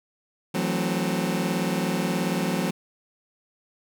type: chord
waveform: sawtooth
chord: F# half-diminished seventh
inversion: third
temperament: just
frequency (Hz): 166.5 / 185 / 222 / 266.4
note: E3 / F#3 / A3 / C4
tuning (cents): +18 / 0 / +16 / +31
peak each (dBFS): -25 / -23 / -26 / -27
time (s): 0.54-2.71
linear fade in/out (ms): 10
effects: none